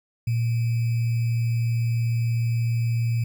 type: tone with sample-and-hold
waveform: sine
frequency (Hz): 116.54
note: A#2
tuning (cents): 0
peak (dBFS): -20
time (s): 0.27-3.24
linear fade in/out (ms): 5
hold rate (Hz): 2450
effects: none